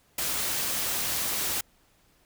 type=noise; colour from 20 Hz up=white; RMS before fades=-29 dBFS; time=0.18-1.61 s; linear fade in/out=5 ms; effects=pink hiss -64 dBFS RMS until 2.25 s